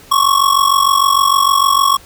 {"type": "ring-modulated tone", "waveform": "square", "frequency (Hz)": 1107, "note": "C#6", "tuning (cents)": -3, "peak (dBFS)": -7, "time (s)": [0.11, 1.97], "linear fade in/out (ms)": 10, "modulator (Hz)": 23.3, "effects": ["pink hiss -41 dBFS RMS until 2.05 s"]}